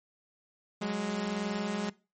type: tone pair together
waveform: sawtooth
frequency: 186.33 / 207.7 Hz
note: F#3 / G#3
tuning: +12 / 0 cents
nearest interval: major second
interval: 188 cents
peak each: -32 / -28 dBFS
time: 0.81-1.9 s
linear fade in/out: 10 ms
effects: noise-tail reverb RT60 0.3 s tail -21 dB re dry + MP3 32 kbps